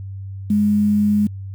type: tone with quantisation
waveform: sine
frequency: 207.7 Hz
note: G#3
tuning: in tune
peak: -13 dBFS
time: 0.5-1.27 s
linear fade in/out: 5 ms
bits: 7
effects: added 97 Hz sine -28 dBFS peak until 1.54 s